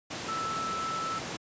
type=tone in noise; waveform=sine; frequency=1318.5 Hz; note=E6; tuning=in tune; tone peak=-31 dBFS; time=0.28-1.19 s; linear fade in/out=10 ms; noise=pink; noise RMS=-36 dBFS; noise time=0.1-1.37 s; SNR=+2 dB; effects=high-pass 150 Hz 12 dB/octave + resampled to 16000 Hz